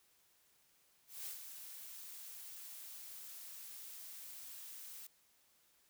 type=noise with ADSR envelope; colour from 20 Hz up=blue; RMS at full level=-44 dBFS; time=1.07-5.07 s; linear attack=190 ms; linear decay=120 ms; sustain=-7 dB; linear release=4 ms; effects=white hiss -72 dBFS RMS until 5.89 s